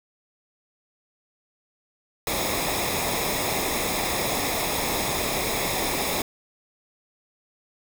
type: noise with comb filter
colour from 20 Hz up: pink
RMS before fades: -26 dBFS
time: 2.27-6.22 s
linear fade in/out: 2 ms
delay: 0.67 ms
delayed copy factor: -0.65
effects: none